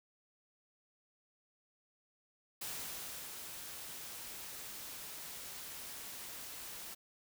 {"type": "noise with ADSR envelope", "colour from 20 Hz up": "white", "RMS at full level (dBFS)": -42, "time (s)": [2.61, 6.95], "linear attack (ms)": 7, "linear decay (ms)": 650, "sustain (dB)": -5, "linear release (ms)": 16, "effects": []}